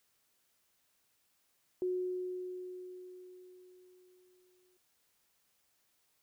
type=tone with exponential decay; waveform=sine; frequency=365.2 Hz; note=F#4; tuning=23 cents flat; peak=-30 dBFS; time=1.82-4.77 s; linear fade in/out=1 ms; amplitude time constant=640 ms; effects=white hiss -75 dBFS RMS until 6.22 s